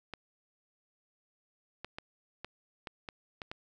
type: clicks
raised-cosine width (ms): 0.3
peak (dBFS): -24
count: 8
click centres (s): 0.137 / 1.846 / 1.985 / 2.446 / 2.872 / 3.088 / 3.418 / 3.515
effects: none